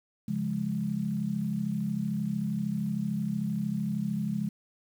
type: chord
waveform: sine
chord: Db major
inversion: none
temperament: equal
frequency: 138.59 / 174.61 / 207.7 Hz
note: Db3 / F3 / Ab3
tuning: 0 / 0 / 0 cents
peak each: -35 / -33 / -30 dBFS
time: 0.28-4.49 s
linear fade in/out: 5 ms
effects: 9-bit